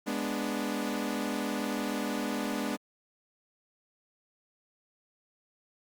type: chord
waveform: sawtooth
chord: G# diminished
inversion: none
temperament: equal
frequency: 207.7 / 246.9 / 293.7 Hz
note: G#3 / B3 / D4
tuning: 0 / 0 / 0 cents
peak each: -31 dBFS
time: 0.06-2.77 s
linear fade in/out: 20 ms
effects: Opus 48 kbps